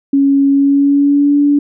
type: tone with pitch glide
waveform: sine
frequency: 277.2 to 288.1 Hz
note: C#4 to D4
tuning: 0 to -33 cents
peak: -7 dBFS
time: 0.13-1.59 s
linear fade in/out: 5 ms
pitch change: +67 cents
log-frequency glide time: 0.5-1.38 s
effects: none